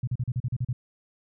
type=tone bursts; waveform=sine; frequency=123.47 Hz; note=B2; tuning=in tune; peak=-24 dBFS; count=9; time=0.03-0.73 s; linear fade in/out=5 ms; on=44 ms; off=38 ms; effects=none